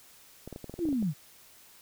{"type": "clicks", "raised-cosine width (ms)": 2, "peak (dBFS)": -27, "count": 11, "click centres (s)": [0.476, 0.527, 0.561, 0.643, 0.696, 0.74, 0.791, 0.854, 0.888, 0.928, 1.026]}
{"type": "linear sweep", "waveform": "sine", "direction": "down", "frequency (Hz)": [370, 130.81], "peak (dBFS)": -26, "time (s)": [0.78, 1.14], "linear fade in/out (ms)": 50}
{"effects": ["white hiss -56 dBFS RMS until 1.81 s"]}